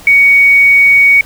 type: tone with quantisation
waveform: sine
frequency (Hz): 2240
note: C#7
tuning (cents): +18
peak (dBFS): -3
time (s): 0.07-1.21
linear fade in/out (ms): 2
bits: 5
effects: pink hiss -35 dBFS RMS until 1.25 s